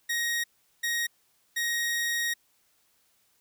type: tone bursts at uneven times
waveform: sawtooth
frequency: 1879 Hz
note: A#6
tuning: 13 cents sharp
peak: -23 dBFS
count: 3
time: 0.09-0.44 / 0.83-1.07 / 1.56-2.34 s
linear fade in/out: 10 ms
effects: white hiss -68 dBFS RMS until 3.4 s